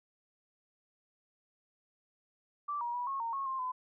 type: tone with pitch steps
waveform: sine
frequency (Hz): 1167 / 952 / 975 / 1090 / 921 / 1093 / 1058 / 1014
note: D6 / A#5 / B5 / C#6 / A#5 / C#6 / C6 / B5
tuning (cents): -11 / +36 / -23 / -29 / -21 / -25 / +19 / +45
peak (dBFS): -33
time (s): 2.68-3.72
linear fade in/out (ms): 10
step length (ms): 130
effects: none